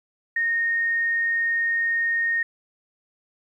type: tone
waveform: sine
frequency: 1849 Hz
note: A#6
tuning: 15 cents flat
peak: -20 dBFS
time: 0.36-2.43 s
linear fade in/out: 5 ms
effects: 10-bit